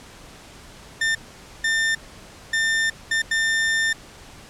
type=tone bursts at uneven times; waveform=40% pulse; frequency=1800 Hz; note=A6; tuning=39 cents sharp; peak=-18 dBFS; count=5; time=1.01-1.15 / 1.64-1.95 / 2.53-2.9 / 3.11-3.22 / 3.31-3.93 s; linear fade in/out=5 ms; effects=pink hiss -44 dBFS RMS until 4.49 s + low-pass 9000 Hz 12 dB/octave